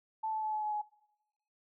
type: tone with pitch steps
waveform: sine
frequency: 878 / 870.4 / 862.9 / 855.5 / 848.1 / 840.8 Hz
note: A5 / A5 / A5 / A5 / G#5 / G#5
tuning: -4 / -19 / -34 / -49 / +36 / +21 cents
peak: -32 dBFS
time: 0.23-0.818 s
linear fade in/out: 10 ms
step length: 98 ms
effects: noise-tail reverb RT60 0.9 s tail -22 dB re dry